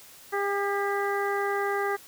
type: harmonic tone with a mistuned harmonic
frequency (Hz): 401.9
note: G4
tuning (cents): +43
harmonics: 1 / 2 / 3 / 4 / 5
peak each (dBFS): -28 / -31 / -33 / -34 / -35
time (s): 0.32-1.97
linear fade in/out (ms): 20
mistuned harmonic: 5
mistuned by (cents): -34
effects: white hiss -50 dBFS RMS until 2.07 s